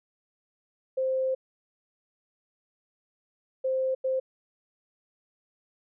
sine tone bursts at uneven times, 523.3 Hz, C5, in tune, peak -24 dBFS, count 3, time 0.97-1.35 / 3.64-3.95 / 4.04-4.2 s, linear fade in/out 10 ms, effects none

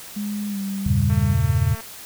sine tone with pitch glide, 206.6 to 196.7 Hz, G#3 to G3, -9 to +6 cents, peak -24 dBFS, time 0.16-1.35 s, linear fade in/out 10 ms, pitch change -85 cents, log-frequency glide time 0.48-0.59 s
sine chord, E diminished seventh, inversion none, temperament equal, 82.41 / 98 / 116.54 / 138.59 Hz, E2 / G2 / Bb2 / Db3, 0 / 0 / 0 / 0 cents, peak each -22 dBFS, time 0.86-1.75 s, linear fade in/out 5 ms
click train, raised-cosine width 0.5 ms, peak -23 dBFS, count 160, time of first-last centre 1.1-1.807 s, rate 225 Hz
effects white hiss -39 dBFS RMS until 2.05 s

